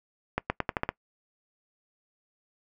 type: accelerating click train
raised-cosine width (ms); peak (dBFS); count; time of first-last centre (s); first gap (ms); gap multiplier
0.5; -11; 7; 0.38-0.89; 120; 0.86
effects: noise-tail reverb RT60 0.1 s tail -22 dB re dry